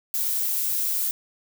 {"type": "noise", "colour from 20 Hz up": "violet", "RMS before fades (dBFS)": -25, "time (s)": [0.14, 1.11], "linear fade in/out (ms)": 0, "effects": []}